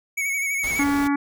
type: tone with vibrato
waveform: square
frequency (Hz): 2230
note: C#7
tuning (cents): +10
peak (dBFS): -23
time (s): 0.17-0.84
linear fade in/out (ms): 10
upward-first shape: sine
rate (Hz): 12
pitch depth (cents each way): 41
type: noise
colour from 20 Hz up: pink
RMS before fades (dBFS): -34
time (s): 0.63-1.08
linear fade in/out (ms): 10
type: harmonic tone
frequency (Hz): 283.4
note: C#4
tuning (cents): +38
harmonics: 1 / 3 / 4 / 5 / 6 / 7 / 8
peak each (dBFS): -19 / -29 / -31 / -33 / -35 / -36 / -37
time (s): 0.79-1.16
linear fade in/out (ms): 5
effects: none